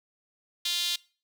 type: tone with high-pass filter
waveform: sawtooth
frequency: 349.2 Hz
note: F4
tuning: in tune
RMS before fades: -29 dBFS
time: 0.65-0.96 s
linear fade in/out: 5 ms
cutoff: 3600 Hz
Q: 3.9
effects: noise-tail reverb RT60 0.4 s tail -23 dB re dry